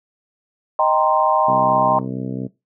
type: chord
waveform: sine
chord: C minor seventh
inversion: first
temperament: equal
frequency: 622.3 / 784 / 932.3 / 1046.5 Hz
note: Eb5 / G5 / Bb5 / C6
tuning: 0 / 0 / 0 / 0 cents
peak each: -19 dBFS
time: 0.79-1.99 s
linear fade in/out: 2 ms
type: harmonic tone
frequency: 64.3 Hz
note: C2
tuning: 30 cents flat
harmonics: 2 / 3 / 4 / 5 / 6 / 7 / 8 / 9 / 10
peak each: -29 / -29 / -28 / -35 / -38 / -33 / -45 / -42 / -45 dBFS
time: 1.47-2.48 s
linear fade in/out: 20 ms
effects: noise-tail reverb RT60 0.2 s tail -17 dB re dry